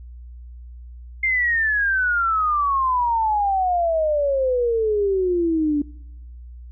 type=exponential sweep; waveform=sine; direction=down; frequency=2121 to 286.8 Hz; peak=-17 dBFS; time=1.23-5.82 s; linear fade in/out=5 ms; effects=noise-tail reverb RT60 1.0 s tail -26 dB re dry + added 60 Hz sine -36 dBFS peak until 6.71 s